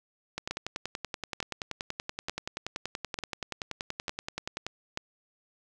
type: two click trains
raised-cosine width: 0.2 ms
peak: -15 / -16 dBFS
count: 6 / 46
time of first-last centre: 0.51-4.974 / 0.38-4.666 s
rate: 1.12 / 10.5 Hz
effects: none